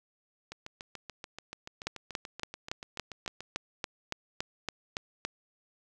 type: two click trains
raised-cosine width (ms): 0.2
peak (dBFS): -24 / -15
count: 21 / 13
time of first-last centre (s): 0.52-3.406 / 1.87-5.25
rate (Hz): 6.93 / 3.55
effects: none